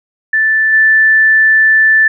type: tone with level steps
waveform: sine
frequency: 1760 Hz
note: A6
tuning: in tune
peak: -8 / -5 dBFS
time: 0.33-2.08 s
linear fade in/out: 5 ms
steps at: 0.72 s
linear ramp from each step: 20 ms
effects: none